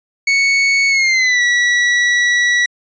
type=tone with pitch glide; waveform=40% pulse; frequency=2217 to 1941.2 Hz; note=C#7 to B6; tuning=0 to -30 cents; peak=-10 dBFS; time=0.27-2.66 s; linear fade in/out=5 ms; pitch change=-230 cents; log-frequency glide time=0.89-1.42 s; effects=resampled to 16000 Hz